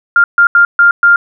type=tone bursts at uneven times; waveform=sine; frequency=1400 Hz; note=F6; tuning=4 cents sharp; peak=-3 dBFS; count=5; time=0.16-0.24 / 0.38-0.47 / 0.55-0.65 / 0.79-0.91 / 1.03-1.16 s; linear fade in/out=2 ms; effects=none